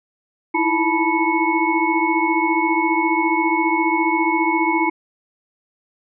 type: tone cluster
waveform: sine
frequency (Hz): 320.2 / 334.9 / 872 / 980 / 2201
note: D#4 / E4 / A5 / B5 / C#7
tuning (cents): +50 / +27 / -16 / -14 / -13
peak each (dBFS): -22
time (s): 0.54-4.9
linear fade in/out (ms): 10
effects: none